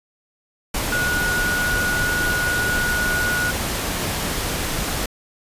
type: tone in noise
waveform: sine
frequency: 1454 Hz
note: F#6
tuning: 31 cents flat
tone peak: -20 dBFS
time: 0.92-3.51 s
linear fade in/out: 5 ms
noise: pink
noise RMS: -24 dBFS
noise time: 0.74-5.06 s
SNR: +1 dB
effects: resampled to 32000 Hz